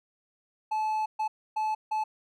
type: tone bursts at uneven times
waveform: triangle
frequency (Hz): 865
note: A5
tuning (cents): -30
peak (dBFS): -24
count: 4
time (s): 0.71-1.06 / 1.19-1.28 / 1.56-1.75 / 1.91-2.04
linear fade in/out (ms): 10
effects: none